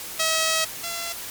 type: tone pair in turn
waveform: 5% pulse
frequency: 642 / 680.2 Hz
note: E5 / F5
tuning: -46 / -46 cents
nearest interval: minor second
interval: 100 cents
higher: second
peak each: -9 / -18 dBFS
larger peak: first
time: 0.19-0.65 / 0.83-1.13 s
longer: first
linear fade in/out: 10 ms
effects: white hiss -35 dBFS RMS until 1.3 s + MP3 96 kbps